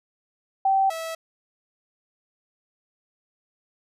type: tone pair in turn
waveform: sine / sawtooth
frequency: 775 / 651.7 Hz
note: G5 / E5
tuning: -20 / -20 cents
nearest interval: minor third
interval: 300 cents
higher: first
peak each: -17 / -26 dBFS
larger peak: first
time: 0.65-0.9 / 0.9-1.15 s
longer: neither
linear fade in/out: 5 ms
effects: resampled to 32000 Hz